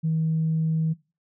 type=tone; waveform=sine; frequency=159.9 Hz; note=D#3; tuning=48 cents sharp; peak=-20 dBFS; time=0.03-0.94 s; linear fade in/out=20 ms; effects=noise-tail reverb RT60 0.3 s tail -21 dB re dry + tanh soft clip ceiling -16 dBFS